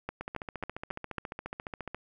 two click trains, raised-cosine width 0.5 ms, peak -22 / -19 dBFS, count 26 / 5, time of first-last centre 0.21-1.946 / 0.09-1.183 s, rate 14.4 / 3.66 Hz, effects none

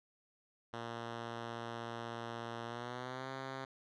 5% pulse tone with pitch glide, 116.54 to 133.1 Hz, A#2 to C3, 0 to +30 cents, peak -30 dBFS, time 0.73-3.65 s, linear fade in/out 5 ms, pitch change +230 cents, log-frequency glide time 2.66-3.3 s, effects low-pass 4000 Hz 12 dB/octave

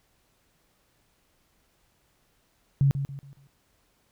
sine tone with echo, 138.59 Hz, C#3, in tune, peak -17 dBFS, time 2.81-2.91 s, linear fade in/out 0 ms, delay 140 ms, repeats 4, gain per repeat -9 dB, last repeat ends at 3.47 s, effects pink hiss -68 dBFS RMS until 4.11 s

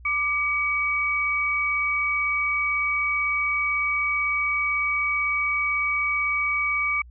sine tone pair together, 1184 / 2269 Hz, D6 / C#7, +14 / +40 cents, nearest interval major seventh, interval 1126 cents, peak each -28 / -22 dBFS, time 0.05-7.02 s, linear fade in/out 5 ms, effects added 60 Hz sine -43 dBFS peak until 7.1 s

